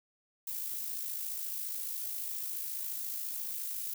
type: noise with amplitude modulation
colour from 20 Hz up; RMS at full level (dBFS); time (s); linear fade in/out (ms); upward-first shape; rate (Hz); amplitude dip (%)
violet; -36; 0.47-3.94; 5; sine; 54.4; 40
effects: none